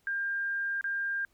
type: tone with dropouts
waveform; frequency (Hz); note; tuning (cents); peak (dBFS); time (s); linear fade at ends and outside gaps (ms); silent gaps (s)
sine; 1600; G6; +35; -29; 0.07-1.25; 1; 0.811-0.842
effects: pink hiss -71 dBFS RMS until 1.33 s